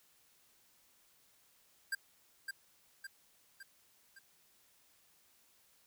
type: tone with echo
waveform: square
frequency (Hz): 1592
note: G6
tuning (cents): +26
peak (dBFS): -34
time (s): 1.92-1.95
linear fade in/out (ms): 5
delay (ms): 560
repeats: 4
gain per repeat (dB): -5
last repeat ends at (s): 4.19
effects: white hiss -69 dBFS RMS until 5.86 s